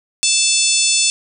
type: harmonic tone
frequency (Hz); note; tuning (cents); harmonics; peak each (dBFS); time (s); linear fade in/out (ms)
880; A5; 0; 3 / 4 / 5 / 6 / 7 / 8 / 9 / 10; -21 / -21 / -21 / -21 / -21 / -21 / -21 / -21; 0.23-1.1; 0
effects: none